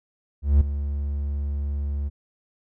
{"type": "tone with ADSR envelope", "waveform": "triangle", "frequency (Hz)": 71.4, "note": "D2", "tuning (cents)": -48, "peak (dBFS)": -9, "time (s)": [0.42, 2.1], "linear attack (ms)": 190, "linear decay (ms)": 4, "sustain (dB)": -13, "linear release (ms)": 27, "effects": []}